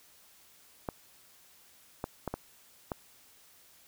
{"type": "clicks", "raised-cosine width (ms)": 1, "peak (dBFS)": -19, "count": 5, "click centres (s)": [0.888, 2.041, 2.277, 2.34, 2.918], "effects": ["white hiss -60 dBFS RMS until 3.87 s"]}